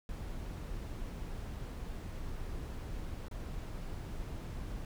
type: noise with dropouts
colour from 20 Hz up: brown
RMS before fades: -41 dBFS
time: 0.09-4.85 s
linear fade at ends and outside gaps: 1 ms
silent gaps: 3.283-3.312 s
effects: none